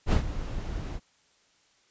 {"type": "noise with ADSR envelope", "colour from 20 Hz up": "brown", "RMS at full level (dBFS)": -19, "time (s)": [0.06, 1], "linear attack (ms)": 65, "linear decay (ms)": 100, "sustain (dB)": -14, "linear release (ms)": 48, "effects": ["white hiss -65 dBFS RMS until 1.9 s", "resampled to 16000 Hz"]}